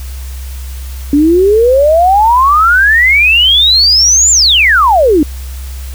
sine exponential two-way sweep, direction up then down, 280.6 to 7330 to 280.6 Hz, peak -4 dBFS, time 1.13-5.23 s, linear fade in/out 2 ms, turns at 4.31 s, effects added 65 Hz sine -20 dBFS peak until 5.94 s + white hiss -34 dBFS RMS until 5.94 s

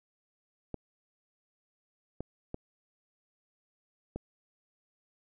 clicks, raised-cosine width 2 ms, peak -23 dBFS, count 4, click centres 0.743 / 2.206 / 2.544 / 4.16 s, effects none

